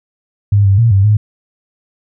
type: tone with pitch steps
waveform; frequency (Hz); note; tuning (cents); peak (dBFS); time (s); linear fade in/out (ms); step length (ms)
sine; 101.6 / 97.9 / 116 / 97.7 / 105.9; G#2 / G2 / A#2 / G2 / G#2; -38 / -2 / -8 / -5 / +34; -6; 0.52-1.17; 5; 130
effects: none